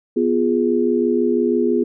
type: chord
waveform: sine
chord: F diminished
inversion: second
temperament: equal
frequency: 246.9 / 349.2 / 415.3 Hz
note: Cb4 / F4 / Ab4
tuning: 0 / 0 / 0 cents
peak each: -19 dBFS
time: 0.16-1.84 s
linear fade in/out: 10 ms
effects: none